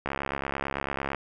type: click train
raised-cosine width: 0.5 ms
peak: -14 dBFS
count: 76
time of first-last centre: 0.06-1.147 s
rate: 69 Hz
effects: none